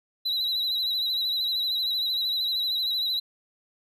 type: tone with vibrato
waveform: triangle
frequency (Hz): 3937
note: B7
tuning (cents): -6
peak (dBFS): -23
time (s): 0.25-3.2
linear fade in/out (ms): 10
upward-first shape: sine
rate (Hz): 13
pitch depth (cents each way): 56
effects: none